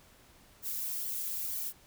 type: noise with flanger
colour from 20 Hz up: violet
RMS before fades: -36 dBFS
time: 0.62-1.73 s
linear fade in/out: 50 ms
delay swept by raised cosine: 0.76 to 2.86 ms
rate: 2.2 Hz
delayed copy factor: -0.85
effects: pink hiss -60 dBFS RMS until 1.86 s